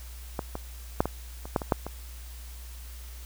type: clicks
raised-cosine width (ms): 1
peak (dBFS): -15 / -19 / -7 / -15 / -25 / -9 / -19 / -7 / -20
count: 9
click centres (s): 0.392 / 0.554 / 1.005 / 1.056 / 1.455 / 1.562 / 1.618 / 1.722 / 1.866
effects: added 60 Hz sine -40 dBFS peak until 3.25 s + white hiss -50 dBFS RMS until 3.25 s